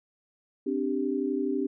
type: chord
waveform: sine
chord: C suspended second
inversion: none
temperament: equal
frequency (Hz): 261.6 / 293.7 / 392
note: C4 / D4 / G4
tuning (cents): 0 / 0 / 0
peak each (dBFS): -30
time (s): 0.66-1.67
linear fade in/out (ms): 10
effects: none